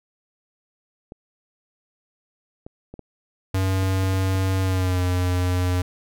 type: clicks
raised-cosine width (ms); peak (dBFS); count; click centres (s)
2; -24; 8; 1.121 / 2.665 / 2.94 / 2.993 / 3.829 / 4.036 / 4.137 / 4.353
type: tone with pitch glide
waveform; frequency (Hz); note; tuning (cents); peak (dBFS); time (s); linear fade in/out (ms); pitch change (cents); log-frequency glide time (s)
square; 94.9 to 90.25; F#2 to F#2; +44 to -43; -20; 3.54-5.82; 5; -87; 4.61-5.03
effects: none